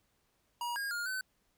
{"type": "tone with pitch steps", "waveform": "square", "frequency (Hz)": [956, 1626, 1419, 1520], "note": ["A#5", "G#6", "F6", "F#6"], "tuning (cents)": [43, -37, 27, 46], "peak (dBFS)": -35, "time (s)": [0.61, 1.21], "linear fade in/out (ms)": 2, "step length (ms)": 150, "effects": ["pink hiss -75 dBFS RMS until 1.57 s"]}